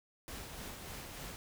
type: noise with tremolo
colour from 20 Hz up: pink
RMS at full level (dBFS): -45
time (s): 0.28-1.36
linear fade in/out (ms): 0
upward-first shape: sine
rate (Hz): 3.4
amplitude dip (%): 30
effects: none